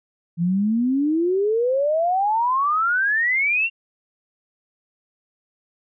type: exponential sweep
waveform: sine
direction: up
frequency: 164.81 to 2794 Hz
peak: -17 dBFS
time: 0.37-3.7 s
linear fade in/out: 50 ms
effects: none